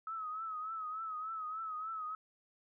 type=tone with vibrato; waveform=sine; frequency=1284 Hz; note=E6; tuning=46 cents flat; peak=-38 dBFS; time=0.07-2.15 s; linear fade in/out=2 ms; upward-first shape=triangle; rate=3.4 Hz; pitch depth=74 cents each way; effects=none